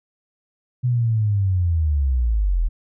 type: linear sweep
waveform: sine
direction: down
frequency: 126.2 to 37.89 Hz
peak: -16 dBFS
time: 0.83-2.69 s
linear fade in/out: 20 ms
effects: none